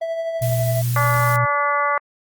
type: tone with tremolo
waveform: triangle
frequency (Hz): 659.3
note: E5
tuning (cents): 0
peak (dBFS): -18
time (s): 0.01-0.82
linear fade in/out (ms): 10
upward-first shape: triangle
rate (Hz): 12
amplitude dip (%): 45
type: tone with pitch glide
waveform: sine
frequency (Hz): 119.8 to 121.61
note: A#2 to B2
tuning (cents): +48 to -26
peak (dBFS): -18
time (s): 0.41-1.46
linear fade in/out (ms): 20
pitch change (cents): +26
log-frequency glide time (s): 0.64-1.13
type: noise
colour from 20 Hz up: blue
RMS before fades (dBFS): -31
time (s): 0.42-1.36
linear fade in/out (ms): 0
type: harmonic tone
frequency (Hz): 288.2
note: D4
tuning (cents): -33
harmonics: 2 / 3 / 4 / 5 / 6 / 7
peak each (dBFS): -25 / -26 / -19 / -26 / -31 / -26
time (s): 0.96-1.98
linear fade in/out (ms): 2
effects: Opus 24 kbps